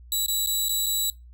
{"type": "tone with dropouts", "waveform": "15% pulse", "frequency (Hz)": 3916, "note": "B7", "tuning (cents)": -15, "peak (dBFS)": -16, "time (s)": [0.12, 1.1], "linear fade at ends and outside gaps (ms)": 1, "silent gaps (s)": [[0.262, 0.282], [0.462, 0.471], [0.685, 0.693], [0.861, 0.865]], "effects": ["noise-tail reverb RT60 0.2 s tail -20 dB re dry", "added 60 Hz sine -44 dBFS peak until 1.33 s"]}